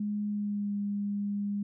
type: tone with pitch glide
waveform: sine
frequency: 207.7 to 203.2 Hz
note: G#3 to G#3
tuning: 0 to -38 cents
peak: -29 dBFS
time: 0-1.63 s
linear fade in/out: 5 ms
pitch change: -38 cents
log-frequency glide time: 0.27-0.74 s
effects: none